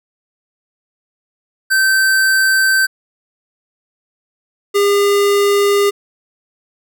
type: tone pair in turn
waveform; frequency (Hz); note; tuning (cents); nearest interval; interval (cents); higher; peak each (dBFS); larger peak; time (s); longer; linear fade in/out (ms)
square; 1549 / 404.3; G6 / G#4; -21 / -46; octave + major seventh; 2325; first; -11; neither; 1.7-2.87 / 4.74-5.91; neither; 20
effects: none